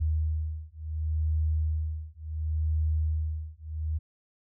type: beating tone pair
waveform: sine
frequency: 77.78 / 78.48 Hz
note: D#2 / D#2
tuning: 0 / +15 cents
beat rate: 0.7 Hz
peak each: -29 / -29 dBFS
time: 0-3.99 s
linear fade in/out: 20 ms
effects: none